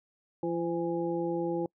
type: harmonic tone with a mistuned harmonic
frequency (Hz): 170.2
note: F3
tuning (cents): -44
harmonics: 1 / 2 / 3 / 5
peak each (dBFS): -37 / -30 / -35 / -39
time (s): 0.43-1.66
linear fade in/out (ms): 2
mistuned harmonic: 5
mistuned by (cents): -50
effects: noise-tail reverb RT60 0.1 s tail -26 dB re dry